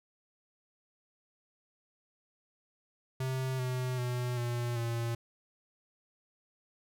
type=tone with pitch steps; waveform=square; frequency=130.81 / 127.16 / 123.61 / 120.16 / 116.81 Hz; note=C3 / C3 / B2 / B2 / A#2; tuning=0 / -49 / +2 / -47 / +4 cents; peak=-32 dBFS; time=3.2-5.15 s; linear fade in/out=5 ms; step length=390 ms; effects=none